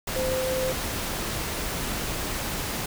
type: tone in noise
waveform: sine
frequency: 518 Hz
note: C5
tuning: 17 cents flat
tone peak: -25 dBFS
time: 0.16-0.72 s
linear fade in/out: 5 ms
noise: pink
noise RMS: -30 dBFS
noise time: 0.07-2.86 s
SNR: +2 dB
effects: none